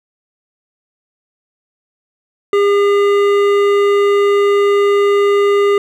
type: tone with hard clipping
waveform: triangle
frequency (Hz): 404.5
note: G#4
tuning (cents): -46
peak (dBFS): -11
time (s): 2.53-5.78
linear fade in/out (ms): 2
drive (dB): 16
effects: none